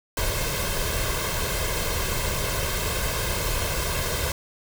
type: noise with comb filter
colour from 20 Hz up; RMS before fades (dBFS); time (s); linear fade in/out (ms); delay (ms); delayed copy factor
pink; -26; 0.17-4.32; 2; 1.9; +0.65
effects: none